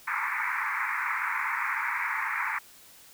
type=band-pass noise; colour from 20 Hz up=white; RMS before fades=-30 dBFS; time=0.07-2.59 s; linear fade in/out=10 ms; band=870 to 2300 Hz; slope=96 dB/octave; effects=white hiss -53 dBFS RMS until 3.13 s